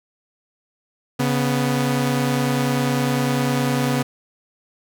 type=tone pair together; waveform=sawtooth; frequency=138.59 / 247.2 Hz; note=C#3 / B3; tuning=0 / +2 cents; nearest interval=minor seventh; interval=1002 cents; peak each=-17 dBFS; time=1.19-4.03 s; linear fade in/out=10 ms; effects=none